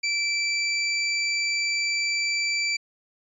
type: tone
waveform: 25% pulse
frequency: 2332 Hz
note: D7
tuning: 13 cents flat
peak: -19 dBFS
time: 0.03-2.77 s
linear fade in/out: 10 ms
effects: resampled to 24000 Hz